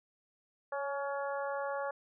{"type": "harmonic tone with a mistuned harmonic", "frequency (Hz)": 281.2, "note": "C#4", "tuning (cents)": 25, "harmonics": [2, 3, 4, 5, 6], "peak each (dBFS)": [-36, -40, -42, -44, -46], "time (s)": [0.72, 1.91], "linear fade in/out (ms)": 5, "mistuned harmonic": 2, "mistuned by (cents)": -16, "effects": []}